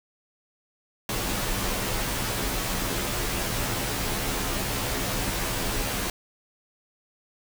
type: noise with comb filter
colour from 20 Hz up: pink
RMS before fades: -28 dBFS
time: 1.09-6.1 s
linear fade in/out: 2 ms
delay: 13 ms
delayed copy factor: -1
effects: none